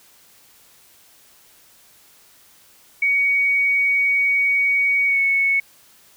sine tone with pitch glide, 2245 to 2210 Hz, C#7 to C#7, +21 to -6 cents, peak -15 dBFS, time 3.02-5.6 s, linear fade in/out 5 ms, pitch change -27 cents, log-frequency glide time 5.07-5.19 s, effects white hiss -52 dBFS RMS until 6.16 s

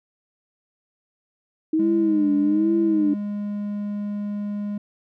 sine tone with vibrato, 311.5 Hz, D#4, 2 cents sharp, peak -17 dBFS, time 1.73-3.14 s, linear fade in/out 5 ms, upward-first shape sine, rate 1.2 Hz, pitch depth 120 cents each way
triangle tone, 205.8 Hz, G#3, 16 cents flat, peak -23 dBFS, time 1.79-4.78 s, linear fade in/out 5 ms
effects none

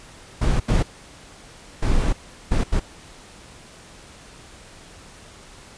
brown noise bursts at uneven times, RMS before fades -18 dBFS, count 5, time 0.41-0.6 / 0.68-0.83 / 1.82-2.13 / 2.51-2.64 / 2.72-2.8 s, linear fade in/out 10 ms, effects pink hiss -45 dBFS RMS until 5.77 s + resampled to 22050 Hz

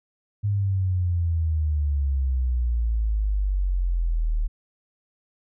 sine exponential sweep, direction down, 103.83 to 37.85 Hz, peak -20 dBFS, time 0.43-4.48 s, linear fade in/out 20 ms, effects none

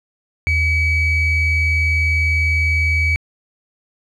triangle ring-modulated tone, 1100 Hz, C#6, 14 cents flat, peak -8 dBFS, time 0.47-3.16 s, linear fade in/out 0 ms, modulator 1180 Hz, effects tanh soft clip ceiling -6 dBFS

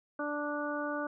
harmonic tone, 293.7 Hz, D4, in tune, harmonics 1 / 2 / 3 / 4 / 5, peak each -37 / -37 / -43 / -40 / -39 dBFS, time 0.19-1.07 s, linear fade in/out 5 ms, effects none

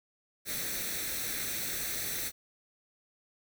white noise with comb filter, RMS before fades -35 dBFS, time 0.45-2.32 s, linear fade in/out 50 ms, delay 0.5 ms, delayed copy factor +0.65, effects none

